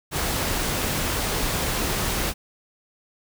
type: noise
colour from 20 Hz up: pink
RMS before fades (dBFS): -25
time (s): 0.11-2.34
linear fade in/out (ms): 50
effects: none